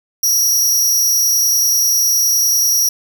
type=tone with amplitude modulation; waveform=sawtooth; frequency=5690 Hz; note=F8; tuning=31 cents sharp; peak=-6 dBFS; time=0.23-2.89 s; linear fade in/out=5 ms; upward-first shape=sine; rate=231 Hz; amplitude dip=65%; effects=none